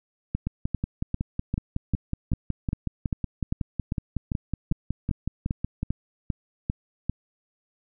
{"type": "two click trains", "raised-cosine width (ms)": 5, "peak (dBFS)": [-13, -14], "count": [18, 30], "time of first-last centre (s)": [[0.35, 7.096], [0.47, 5.83]], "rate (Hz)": [2.52, 5.41], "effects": []}